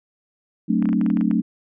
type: chord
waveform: sine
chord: D dominant seventh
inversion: first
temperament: equal with one note detuned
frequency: 185 / 220 / 261.6 / 298.3 Hz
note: F#3 / A3 / C4 / D4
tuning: 0 / 0 / 0 / +27 cents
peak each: -22 / -20 / -24 / -24 dBFS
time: 0.68-1.42 s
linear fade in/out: 20 ms
type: clicks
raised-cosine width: 0.5 ms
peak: -20 dBFS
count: 10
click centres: 0.825 / 0.856 / 0.89 / 0.93 / 1.013 / 1.063 / 1.102 / 1.171 / 1.211 / 1.312 s
effects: none